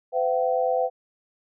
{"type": "tone cluster", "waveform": "sine", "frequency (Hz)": [509, 675, 764], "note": ["C5", "E5", "G5"], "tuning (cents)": [-48, 41, -45], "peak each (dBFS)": [-23, -26, -26], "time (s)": [0.12, 0.9], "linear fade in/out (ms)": 50, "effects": []}